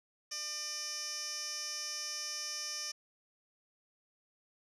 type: tone with band-pass filter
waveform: 15% pulse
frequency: 600 Hz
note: D5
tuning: 37 cents sharp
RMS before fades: -40 dBFS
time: 0.31-2.92 s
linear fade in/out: 10 ms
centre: 5500 Hz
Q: 3.5
effects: none